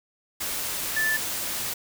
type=tone in noise; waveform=sine; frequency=1754 Hz; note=A6; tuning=6 cents flat; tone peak=-22 dBFS; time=0.96-1.17 s; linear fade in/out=10 ms; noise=white; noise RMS=-30 dBFS; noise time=0.4-1.74 s; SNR=+5 dB; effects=none